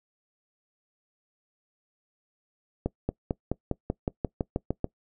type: accelerating click train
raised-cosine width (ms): 2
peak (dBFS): -13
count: 12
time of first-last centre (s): 2.86-4.844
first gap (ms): 230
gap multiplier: 0.95
effects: noise-tail reverb RT60 0.1 s tail -22 dB re dry